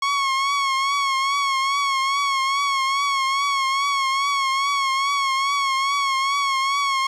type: tone with vibrato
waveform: sawtooth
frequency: 1099 Hz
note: C#6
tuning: 15 cents flat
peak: -15 dBFS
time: 0.02-7.07 s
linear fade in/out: 5 ms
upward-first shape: triangle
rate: 2.4 Hz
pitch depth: 57 cents each way
effects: low-pass 6000 Hz 12 dB/octave + 9-bit